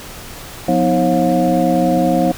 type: tone cluster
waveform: sine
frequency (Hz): 177.9 / 248.6 / 317.3 / 539 / 713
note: F3 / B3 / D#4 / C#5 / F5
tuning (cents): +32 / +12 / +34 / -49 / +36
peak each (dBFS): -18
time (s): 0.68-2.32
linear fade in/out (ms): 5
effects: pink hiss -33 dBFS RMS until 2.37 s